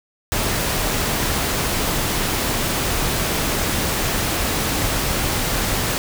pink noise, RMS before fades -21 dBFS, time 0.32-5.98 s, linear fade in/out 0 ms, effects none

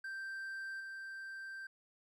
triangle tone with level steps, 1568 Hz, G6, in tune, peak -39 / -42 dBFS, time 0.04-1.67 s, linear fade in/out 5 ms, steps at 0.8 s, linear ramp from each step 5 ms, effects none

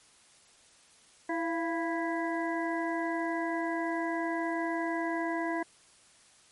harmonic tone with a mistuned harmonic, 329.6 Hz, E4, in tune, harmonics 1 / 2 / 3 / 5 / 6, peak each -32 / -35 / -37 / -39 / -40 dBFS, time 1.29-5.63 s, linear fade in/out 5 ms, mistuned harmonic 2, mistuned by +60 cents, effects white hiss -60 dBFS RMS until 6.51 s + MP3 48 kbps

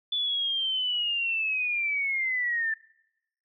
sine linear sweep, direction down, 3478 to 1760 Hz, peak -25 dBFS, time 0.12-2.74 s, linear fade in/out 5 ms, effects noise-tail reverb RT60 0.9 s tail -25 dB re dry

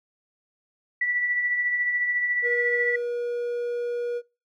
sine tone with tremolo, 1959 Hz, B6, 15 cents flat, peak -20 dBFS, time 1.01-2.96 s, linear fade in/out 5 ms, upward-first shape triangle, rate 14 Hz, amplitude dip 45%
triangle tone, 480 Hz, B4, 49 cents flat, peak -24 dBFS, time 2.42-4.22 s, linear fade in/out 50 ms
effects noise-tail reverb RT60 0.3 s tail -23 dB re dry

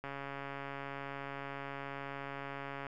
click train, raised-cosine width 0.5 ms, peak -27 dBFS, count 394, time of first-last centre 0.04-2.867 s, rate 139 Hz, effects none

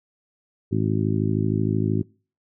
harmonic tone, 53 Hz, G#1, 36 cents sharp, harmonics 2 / 3 / 4 / 5 / 6 / 7, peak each -24 / -26 / -27 / -28 / -29 / -29 dBFS, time 0.71-2.03 s, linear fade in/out 20 ms, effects noise-tail reverb RT60 0.4 s tail -25 dB re dry

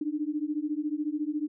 sine beating tone pair, 293.7 / 307.7 Hz, D4 / D#4, 0 / -19 cents, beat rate 14 Hz, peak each -31 dBFS, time 0.01-1.48 s, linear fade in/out 5 ms, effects none

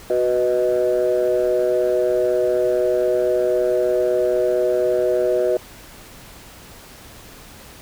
sine chord, B major, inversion second, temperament equal, 370 / 493.9 / 622.3 Hz, F#4 / B4 / D#5, 0 / 0 / 0 cents, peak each -19 dBFS, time 0.1-5.57 s, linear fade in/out 2 ms, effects tanh soft clip ceiling -10 dBFS + pink hiss -42 dBFS RMS until 7.81 s

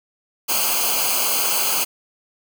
white noise with comb filter, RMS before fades -20 dBFS, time 0.48-1.85 s, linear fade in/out 20 ms, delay 0.54 ms, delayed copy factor -0.9, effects none

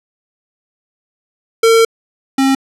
square tone pair in turn, 453.9 / 269 Hz, A#4 / C4, -46 / +48 cents, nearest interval major sixth, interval 906 cents, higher first, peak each -7 / -10 dBFS, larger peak first, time 1.63-1.85 / 2.38-2.55 s, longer first, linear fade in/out 5 ms, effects low-pass 11000 Hz 12 dB/octave

